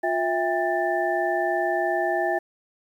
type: tone cluster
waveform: sine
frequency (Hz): 354.8 / 657 / 800 / 1768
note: F4 / E5 / G5 / A6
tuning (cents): +27 / -6 / +35 / +8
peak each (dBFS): -27 / -25 / -27 / -29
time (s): 0.03-2.39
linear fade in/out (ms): 10
effects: 9-bit